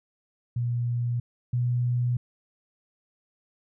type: tone pair in turn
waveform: sine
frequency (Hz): 120.2 / 122.37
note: B2 / B2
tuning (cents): -46 / -16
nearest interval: unison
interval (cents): 30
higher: second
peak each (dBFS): -24 / -22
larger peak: second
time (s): 0.56-1.2 / 1.53-2.17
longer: neither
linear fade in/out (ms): 5
effects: none